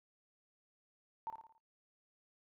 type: tone with echo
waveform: sine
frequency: 899 Hz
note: A5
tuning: 37 cents sharp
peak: -37 dBFS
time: 1.27-1.3 s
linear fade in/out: 0 ms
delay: 56 ms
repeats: 5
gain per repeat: -6 dB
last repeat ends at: 1.58 s
effects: noise-tail reverb RT60 0.2 s tail -22 dB re dry